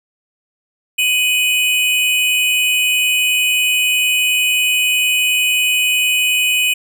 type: tone pair together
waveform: square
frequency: 2497 / 2966 Hz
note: D#7 / F#7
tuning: +6 / +4 cents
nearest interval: minor third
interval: 298 cents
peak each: -15 / -18 dBFS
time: 0.98-6.74 s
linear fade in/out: 10 ms
effects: none